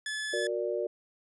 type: tone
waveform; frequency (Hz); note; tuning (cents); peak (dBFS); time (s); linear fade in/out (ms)
sawtooth; 1722; A6; -38; -29; 0.06-0.47; 2
type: chord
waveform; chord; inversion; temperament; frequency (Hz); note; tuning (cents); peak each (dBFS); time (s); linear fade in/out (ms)
sine; Gb augmented; none; equal with one note detuned; 366.4 / 466.2 / 587.3; Gb4 / Bb4 / D5; -17 / 0 / 0; -33; 0.33-0.87; 5
effects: resampled to 24000 Hz